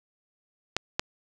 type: clicks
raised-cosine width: 0.2 ms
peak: -7 dBFS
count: 2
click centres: 0.766 / 0.995 s
effects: none